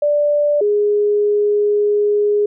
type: tone pair in turn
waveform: sine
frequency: 587.3 / 414.4 Hz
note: D5 / G#4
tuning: 0 / -4 cents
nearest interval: tritone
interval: 604 cents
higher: first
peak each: -12 dBFS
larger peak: neither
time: 0.02-0.61 / 0.61-2.46 s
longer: second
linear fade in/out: 5 ms
effects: none